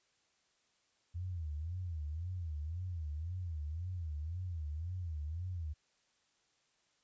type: tone with vibrato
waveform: sine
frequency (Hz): 82.6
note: E2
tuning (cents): +4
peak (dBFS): -37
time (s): 1.14-5.74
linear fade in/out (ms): 20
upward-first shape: sine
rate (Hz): 1.9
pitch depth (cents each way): 190
effects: white hiss -75 dBFS RMS until 7.03 s + resampled to 16000 Hz